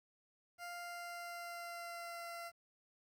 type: tone with pitch glide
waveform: 20% pulse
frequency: 698.5 to 683.7 Hz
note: F5 to F5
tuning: 0 to -37 cents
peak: -40 dBFS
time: 0.58-2.52 s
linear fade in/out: 50 ms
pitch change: -37 cents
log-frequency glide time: 0.73-2.25 s
effects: 12-bit